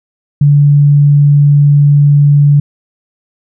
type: tone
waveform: sine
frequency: 144.5 Hz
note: D3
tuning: 28 cents flat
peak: -3 dBFS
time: 0.41-2.6 s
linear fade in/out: 5 ms
effects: none